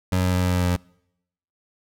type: tone with pitch steps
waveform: 25% pulse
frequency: 92 / 91.47 / 90.94 / 90.42 / 89.9 / 89.38 / 88.87 Hz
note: F#2 / F#2 / F#2 / F#2 / F#2 / F2 / F2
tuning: -9 / -19 / -29 / -39 / -49 / +41 / +31 cents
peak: -15 dBFS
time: 0.12-0.764 s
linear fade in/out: 5 ms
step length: 92 ms
effects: noise-tail reverb RT60 0.8 s tail -26 dB re dry